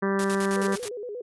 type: harmonic tone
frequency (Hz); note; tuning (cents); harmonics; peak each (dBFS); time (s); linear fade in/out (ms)
196; G3; 0; 1 / 2 / 3 / 4 / 5 / 6 / 7 / 8 / 9 / 10; -26 / -26 / -35 / -41 / -35 / -34 / -42 / -35 / -38 / -44; 0.02-0.76; 10
type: noise with tremolo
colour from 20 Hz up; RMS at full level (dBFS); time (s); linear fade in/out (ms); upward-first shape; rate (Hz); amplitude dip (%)
white; -34; 0.19-0.89; 2; square; 9.4; 80
type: tone with vibrato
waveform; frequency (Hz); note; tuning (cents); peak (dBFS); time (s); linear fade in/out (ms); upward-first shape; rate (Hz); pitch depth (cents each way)
sine; 450.9; A4; +42; -32; 0.56-1.22; 10; square; 8.5; 150
effects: resampled to 24000 Hz